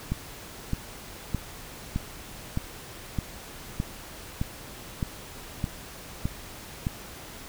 click train, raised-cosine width 5 ms, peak -14 dBFS, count 12, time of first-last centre 0.12-6.868 s, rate 1.63 Hz, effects pink hiss -43 dBFS RMS until 7.48 s

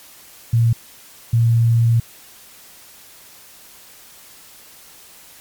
sine tone pair in turn, 116 / 116 Hz, A#2 / A#2, -8 / -8 cents, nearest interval unison, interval 0 cents, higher neither, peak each -11 dBFS, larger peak neither, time 0.53-0.73 / 1.33-2 s, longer second, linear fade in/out 5 ms, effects white hiss -44 dBFS RMS until 5.4 s + MP3 96 kbps

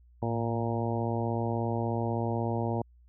harmonic tone with a mistuned harmonic, 116.4 Hz, A#2, 2 cents flat, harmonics 1 / 2 / 3 / 4 / 5 / 6 / 7 / 8, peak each -31 / -34 / -36 / -37 / -38 / -39 / -39 / -40 dBFS, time 0.22-2.82 s, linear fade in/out 5 ms, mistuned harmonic 1, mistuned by -69 cents, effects added 60 Hz sine -55 dBFS peak until 3.08 s

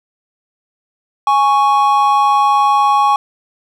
triangle tone pair together, 829.2 / 1108.7 Hz, G#5 / C#6, -3 / 0 cents, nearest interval perfect fourth, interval 503 cents, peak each -10 dBFS, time 1.27-3.16 s, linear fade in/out 2 ms, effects none

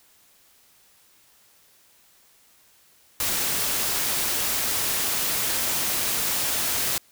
white noise, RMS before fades -25 dBFS, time 3.2-6.98 s, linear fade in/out 2 ms, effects white hiss -58 dBFS RMS until 7.11 s

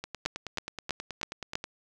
two click trains, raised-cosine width 0.2 ms, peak -19 / -11 dBFS, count 16 / 5, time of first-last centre 0.04-1.641 / 0.26-1.554 s, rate 9.37 / 3.09 Hz, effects none

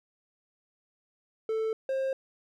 triangle tone pair in turn, 441.9 / 532.9 Hz, A4 / C5, +7 / +32 cents, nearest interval minor third, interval 325 cents, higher second, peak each -25 dBFS, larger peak neither, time 1.49-1.73 / 1.89-2.13 s, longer neither, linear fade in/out 2 ms, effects none

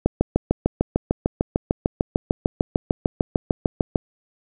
click train, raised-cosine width 2 ms, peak -3 dBFS, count 27, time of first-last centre 0.06-3.958 s, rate 6.67 Hz, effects none

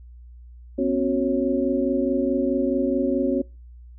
sine tone cluster, 248.1 / 272.8 / 366.6 / 550 Hz, B3 / C#4 / F#4 / C#5, +8 / -28 / -16 / -14 cents, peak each -26 / -23 / -25 / -26 dBFS, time 0.78-3.42 s, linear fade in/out 10 ms, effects noise-tail reverb RT60 0.3 s tail -24 dB re dry + added 60 Hz sine -41 dBFS peak until 3.98 s

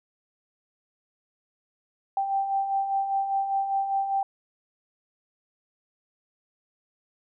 sine beating tone pair, 780 / 785 Hz, G5 / G5, -9 / +2 cents, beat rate 5 Hz, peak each -33 / -24 dBFS, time 2.17-4.23 s, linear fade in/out 2 ms, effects none

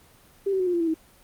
sine tone with pitch steps, 394.9 / 381.2 / 368 / 355.3 / 343 / 331.1 / 319.6 Hz, G4 / G4 / F#4 / F4 / F4 / E4 / D#4, +13 / -48 / -9 / +30 / -31 / +8 / +47 cents, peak -21 dBFS, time 0.46-0.943 s, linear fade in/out 10 ms, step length 69 ms, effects pink hiss -55 dBFS RMS until 1.23 s + Opus 24 kbps

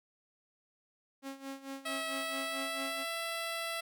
sawtooth tone with tremolo, 271.7 Hz, C#4, 35 cents flat, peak -35 dBFS, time 1.22-3.05 s, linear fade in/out 50 ms, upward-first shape sine, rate 4.5 Hz, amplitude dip 80%
10% pulse tone with pitch glide, 648 to 666.6 Hz, E5 to E5, -30 to +19 cents, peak -27 dBFS, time 1.85-3.81 s, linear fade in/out 10 ms, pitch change +49 cents, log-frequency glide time 2.07-3.06 s
effects none

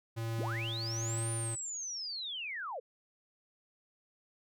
square tone with tremolo, 113.9 Hz, A#2, 40 cents flat, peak -34 dBFS, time 0.16-1.56 s, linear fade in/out 20 ms, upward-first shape triangle, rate 1.2 Hz, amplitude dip 40%
sine linear two-way sweep, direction up then down, 99.9 to 9397 to 432.9 Hz, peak -37 dBFS, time 0.38-2.8 s, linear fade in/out 10 ms, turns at 1.32 s
effects none

